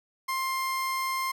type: tone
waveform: 30% pulse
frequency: 1055 Hz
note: C6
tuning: 14 cents sharp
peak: -25 dBFS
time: 0.28-1.32 s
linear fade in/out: 10 ms
effects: none